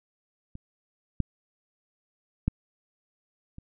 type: clicks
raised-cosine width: 5 ms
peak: -28 / -12 / -11 / -30 dBFS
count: 4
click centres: 0.554 / 1.203 / 2.48 / 3.584 s
effects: none